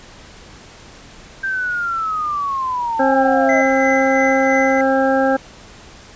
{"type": "linear sweep", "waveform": "sine", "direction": "down", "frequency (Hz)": [1579, 615], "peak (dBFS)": -18, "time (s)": [1.43, 3.62], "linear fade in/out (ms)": 10}
{"type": "harmonic tone", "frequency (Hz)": 267.2, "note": "C4", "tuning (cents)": 36, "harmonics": [1, 2, 3, 5, 6], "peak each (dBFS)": [-18, -16, -19, -26, -23], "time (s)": [2.99, 5.37], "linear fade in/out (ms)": 10}
{"type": "tone with tremolo", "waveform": "triangle", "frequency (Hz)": 2034, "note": "C7", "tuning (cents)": -50, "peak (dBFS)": -16, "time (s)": [3.49, 4.81], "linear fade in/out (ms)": 2, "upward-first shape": "sine", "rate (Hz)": 3, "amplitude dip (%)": 45}
{"effects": ["pink hiss -41 dBFS RMS until 6.15 s", "resampled to 16000 Hz"]}